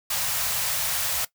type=band-stop noise; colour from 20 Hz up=white; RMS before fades=-26 dBFS; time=0.1-1.25 s; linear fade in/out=5 ms; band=180 to 510 Hz; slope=48 dB/octave; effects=noise-tail reverb RT60 0.1 s tail -18 dB re dry